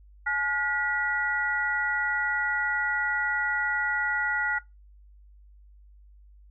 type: tone cluster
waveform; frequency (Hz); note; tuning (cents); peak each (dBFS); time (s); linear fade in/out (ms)
sine; 850 / 1435 / 1943; G#5 / F6 / B6; +40 / +47 / -29; -33 / -26 / -29; 0.26-4.59; 10
effects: noise-tail reverb RT60 0.2 s tail -21 dB re dry + added 50 Hz sine -50 dBFS peak until 6.5 s